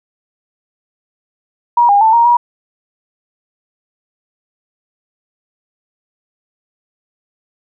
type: tone with pitch steps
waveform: sine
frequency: 954 / 810 / 885 / 936 / 958 Hz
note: A#5 / G#5 / A5 / A#5 / A#5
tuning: +40 / -43 / +10 / +7 / +47 cents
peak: -6 dBFS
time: 1.77-2.37 s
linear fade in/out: 5 ms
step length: 120 ms
effects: none